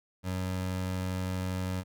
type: tone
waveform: 25% pulse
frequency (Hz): 92.5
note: F#2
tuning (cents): 0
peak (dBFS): -27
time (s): 0.23-1.84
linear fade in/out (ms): 50
effects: none